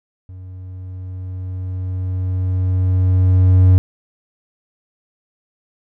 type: tone with level ramp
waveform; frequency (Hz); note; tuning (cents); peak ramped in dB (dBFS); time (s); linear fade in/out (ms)
triangle; 92.5; F#2; 0; -30 to -4; 0.29-3.78; 0
effects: none